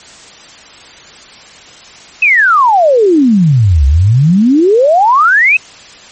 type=exponential two-way sweep; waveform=sine; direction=down then up; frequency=2637 to 65.41 to 2637 Hz; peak=-4 dBFS; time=2.22-5.57 s; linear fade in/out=5 ms; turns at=3.86 s; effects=white hiss -35 dBFS RMS until 6.11 s + MP3 32 kbps